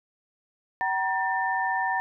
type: tone cluster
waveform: sine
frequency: 763 / 948 / 1791 Hz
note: G5 / A#5 / A6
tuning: -47 / +29 / +30 cents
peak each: -28 dBFS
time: 0.81-2 s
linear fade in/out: 0 ms
effects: none